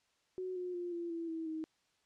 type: tone with pitch steps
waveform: sine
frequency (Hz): 370 / 360.5 / 351.3 / 342.2 / 333.5 / 324.9 / 316.6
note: F#4 / F#4 / F4 / F4 / E4 / E4 / D#4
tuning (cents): 0 / -45 / +10 / -35 / +20 / -25 / +30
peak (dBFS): -37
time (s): 0.38-1.64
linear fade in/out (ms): 0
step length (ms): 180
effects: white hiss -75 dBFS RMS until 2.05 s + low-pass 6000 Hz 12 dB/octave